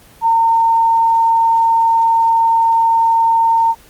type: tone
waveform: sine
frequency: 912 Hz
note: A#5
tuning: 38 cents flat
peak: -9 dBFS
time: 0.21-3.75 s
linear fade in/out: 50 ms
effects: pink hiss -44 dBFS RMS until 3.89 s + Opus 24 kbps